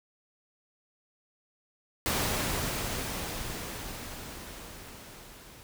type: noise with level ramp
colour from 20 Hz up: pink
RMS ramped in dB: -28 to -51 dBFS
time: 2.06-5.63 s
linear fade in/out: 0 ms
effects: none